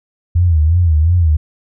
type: tone with vibrato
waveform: sine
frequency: 82.41 Hz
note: E2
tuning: in tune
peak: -8 dBFS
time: 0.35-1.37 s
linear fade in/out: 10 ms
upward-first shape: sine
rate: 2.8 Hz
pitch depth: 140 cents each way
effects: none